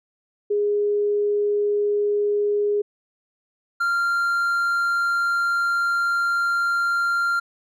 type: tone pair in turn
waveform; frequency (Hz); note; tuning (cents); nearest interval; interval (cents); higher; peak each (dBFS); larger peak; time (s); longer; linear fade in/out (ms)
sine / triangle; 412.7 / 1388.2; G#4 / F6; -11 / -11; octave + major sixth; 2100; second; -18 / -17; second; 0.5-2.82 / 3.8-7.4; second; 10
effects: none